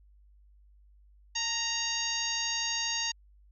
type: harmonic tone with a mistuned harmonic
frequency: 932.3 Hz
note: A#5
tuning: in tune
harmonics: 1 / 2 / 3 / 4 / 5 / 6 / 7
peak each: -41 / -38 / -36 / -38 / -35 / -40 / -35 dBFS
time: 1.35-3.12 s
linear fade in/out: 10 ms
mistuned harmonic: 1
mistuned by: -38 cents
effects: added 50 Hz sine -56 dBFS peak until 3.51 s